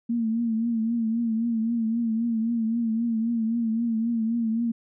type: tone with vibrato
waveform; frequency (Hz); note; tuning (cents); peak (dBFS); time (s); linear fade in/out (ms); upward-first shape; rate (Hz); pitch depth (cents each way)
sine; 228.4; A#3; -35; -22; 0.09-4.72; 10; triangle; 3.8; 75
effects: none